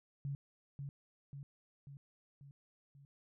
sine tone with echo, 140 Hz, C#3, 18 cents sharp, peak -37 dBFS, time 0.25-0.35 s, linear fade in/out 0 ms, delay 540 ms, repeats 5, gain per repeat -4 dB, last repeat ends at 3.05 s, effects none

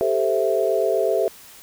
sine chord, A minor seventh, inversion third, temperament equal, 392 / 440 / 523.3 / 659.3 Hz, G4 / A4 / C5 / E5, 0 / 0 / 0 / 0 cents, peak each -23 / -23 / -24 / -22 dBFS, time 0.01-1.28 s, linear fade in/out 0 ms, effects white hiss -45 dBFS RMS until 1.62 s

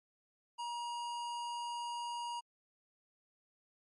sine tone with hard clipping, 951 Hz, A#5, 34 cents sharp, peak -40 dBFS, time 0.58-2.41 s, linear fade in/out 20 ms, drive 17 dB, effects MP3 48 kbps

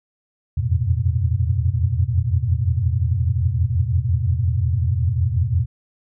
sine tone cluster, 81.3 / 86.9 / 93.1 / 113.5 / 125.2 Hz, E2 / F2 / F#2 / A#2 / B2, -23 / -8 / +11 / -46 / +24 cents, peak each -23 dBFS, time 0.57-5.66 s, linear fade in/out 10 ms, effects none

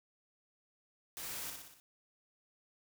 white noise with echo, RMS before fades -44 dBFS, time 1.17-1.5 s, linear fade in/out 0 ms, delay 60 ms, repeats 5, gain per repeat -4 dB, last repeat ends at 1.8 s, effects none

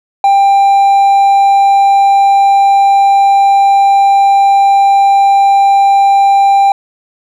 triangle tone with hard clipping, 792 Hz, G5, 18 cents sharp, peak -5 dBFS, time 0.24-6.72 s, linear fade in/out 2 ms, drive 5 dB, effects none

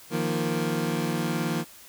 25% pulse chord, Eb suspended second, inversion none, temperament equal, 155.56 / 174.61 / 233.1 Hz, Eb3 / F3 / Bb3, 0 / 0 / 0 cents, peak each -26 dBFS, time 0.1-1.65 s, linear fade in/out 50 ms, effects white hiss -49 dBFS RMS until 1.88 s

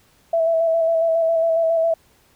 sine tone with vibrato, 658 Hz, E5, 3 cents flat, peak -15 dBFS, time 0.33-1.94 s, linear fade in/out 5 ms, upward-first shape square, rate 7.3 Hz, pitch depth 21 cents each way, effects pink hiss -57 dBFS RMS until 2.35 s

